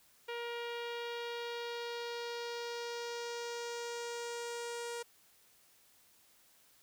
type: tone with low-pass filter sweep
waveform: sawtooth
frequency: 472.9 Hz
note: A#4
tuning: 25 cents sharp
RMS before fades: -41 dBFS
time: 0.28-5.03 s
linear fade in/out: 10 ms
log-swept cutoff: 2900 to 8800 Hz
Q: 1.9
effects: white hiss -66 dBFS RMS until 6.82 s